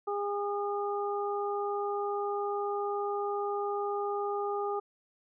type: harmonic tone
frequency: 407.2 Hz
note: G#4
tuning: 34 cents flat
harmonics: 1 / 2 / 3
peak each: -32 / -35 / -37 dBFS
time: 0.07-4.8 s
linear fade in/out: 10 ms
effects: none